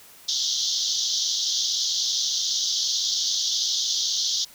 white band-pass noise, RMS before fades -25 dBFS, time 0.28-4.45 s, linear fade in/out 10 ms, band 3200 to 6400 Hz, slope 96 dB/octave, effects white hiss -49 dBFS RMS until 4.54 s

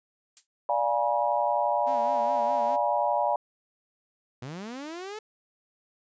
violet noise with exponential decay, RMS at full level -36 dBFS, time 0.37-0.47 s, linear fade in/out 0 ms, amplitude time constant 20 ms
sine chord, D diminished seventh, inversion none, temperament equal with one note detuned, 587.3 / 698.5 / 830.6 / 962.4 Hz, D5 / F5 / Ab5 / Cb6, 0 / 0 / 0 / -45 cents, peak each -28 / -29 / -28 / -28 dBFS, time 0.69-3.36 s, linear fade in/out 2 ms
sawtooth tone with vibrato, 246.9 Hz, B3, in tune, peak -36 dBFS, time 1.86-2.77 s, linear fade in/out 20 ms, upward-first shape sine, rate 4.8 Hz, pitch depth 140 cents each way
sawtooth linear sweep, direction up, 116.8 to 440 Hz, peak -32 dBFS, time 4.42-5.19 s, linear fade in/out 5 ms
effects resampled to 16000 Hz

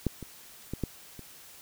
clicks, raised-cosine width 3 ms, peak -13 / -26 / -20 / -16 / -30 dBFS, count 5, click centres 0.067 / 0.227 / 0.736 / 0.837 / 1.193 s, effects white hiss -51 dBFS RMS until 1.61 s

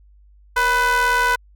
square ring-modulated tone, 255.8 Hz, C4, 39 cents flat, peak -13 dBFS, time 0.56-1.36 s, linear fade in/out 10 ms, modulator 1240 Hz, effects added 50 Hz sine -47 dBFS peak until 1.55 s

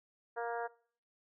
harmonic tone, 234.5 Hz, A#3, 11 cents sharp, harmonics 2 / 3 / 4 / 5 / 6 / 7 / 8, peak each -39 / -40 / -43 / -50 / -46 / -47 / -58 dBFS, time 0.36-0.68 s, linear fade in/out 20 ms, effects noise-tail reverb RT60 0.5 s tail -21 dB re dry

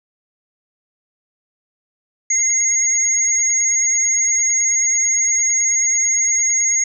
sine tone pair together, 2078 / 6597 Hz, C7 / G#8, -12 / -13 cents, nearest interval octave + minor sixth, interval 1999 cents, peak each -24 / -14 dBFS, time 2.3-6.84 s, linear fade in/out 5 ms, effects none

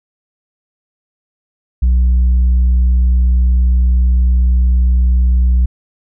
sine tone, 61.74 Hz, B1, in tune, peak -5 dBFS, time 1.82-5.66 s, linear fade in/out 10 ms, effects tanh soft clip ceiling -7 dBFS

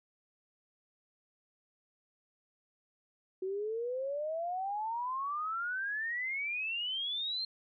sine exponential sweep, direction up, 369.9 to 4216 Hz, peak -33 dBFS, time 3.42-7.45 s, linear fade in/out 5 ms, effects none

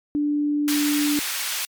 sine tone, 293.7 Hz, D4, in tune, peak -19 dBFS, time 0.15-1.19 s, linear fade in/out 0 ms
pink high-pass noise, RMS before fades -27 dBFS, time 0.68-1.65 s, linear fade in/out 0 ms, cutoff 1800 Hz, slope 12 dB/octave
effects MP3 96 kbps

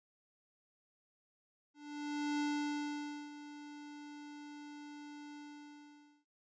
square tone with ADSR envelope, 293.7 Hz, D4, in tune, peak -33 dBFS, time 1.74-6.25 s, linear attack 660 ms, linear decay 900 ms, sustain -15 dB, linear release 880 ms, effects noise-tail reverb RT60 0.3 s tail -23 dB re dry + resampled to 16000 Hz

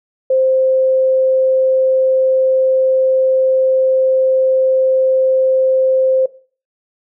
sine tone, 523.3 Hz, C5, in tune, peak -10 dBFS, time 0.3-6.26 s, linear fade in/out 5 ms, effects noise-tail reverb RT60 0.4 s tail -18 dB re dry

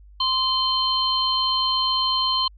sine tone cluster, 1041 / 3086 / 4182 Hz, C6 / G7 / C8, -9 / -28 / -2 cents, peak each -23 dBFS, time 0.2-2.48 s, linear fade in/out 5 ms, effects added 50 Hz sine -44 dBFS peak until 2.57 s + MP3 48 kbps

